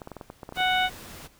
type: clicks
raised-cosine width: 1 ms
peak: -24 dBFS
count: 11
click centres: 0.018 / 0.074 / 0.117 / 0.167 / 0.212 / 0.301 / 0.432 / 0.491 / 0.524 / 0.573 / 0.604 s
type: noise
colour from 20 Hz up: pink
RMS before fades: -43 dBFS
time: 0.54-1.28 s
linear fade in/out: 20 ms
type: harmonic tone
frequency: 740 Hz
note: F#5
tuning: in tune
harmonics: 1 / 2 / 3 / 4 / 5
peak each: -24 / -27 / -29 / -30 / -31 dBFS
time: 0.56-0.9 s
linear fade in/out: 50 ms
effects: pink hiss -58 dBFS RMS until 1.39 s